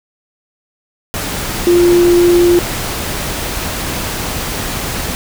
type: tone in noise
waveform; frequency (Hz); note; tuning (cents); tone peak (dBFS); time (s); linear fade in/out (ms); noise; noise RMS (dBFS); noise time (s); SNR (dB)
sine; 349.2; F4; 0; -6; 1.67-2.59; 0; pink; -20; 1.14-5.15; +11
effects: none